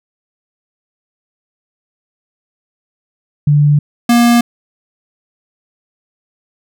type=tone pair in turn; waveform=sine / square; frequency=146.7 / 237.5 Hz; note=D3 / A#3; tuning=-2 / +33 cents; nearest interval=minor sixth; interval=835 cents; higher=second; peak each=-6 / -7 dBFS; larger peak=first; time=3.47-3.79 / 4.09-4.41 s; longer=neither; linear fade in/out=5 ms; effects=none